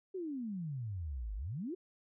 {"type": "exponential two-way sweep", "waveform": "sine", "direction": "down then up", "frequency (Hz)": [392, 47.71, 392], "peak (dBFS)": -37, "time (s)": [0.14, 1.75], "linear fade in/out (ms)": 10, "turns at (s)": 1.35, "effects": []}